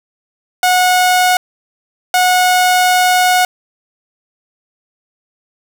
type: tone bursts at uneven times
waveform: sawtooth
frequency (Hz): 730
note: F#5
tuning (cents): -24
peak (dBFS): -5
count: 2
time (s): 0.63-1.37 / 2.14-3.45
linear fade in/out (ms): 2
effects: none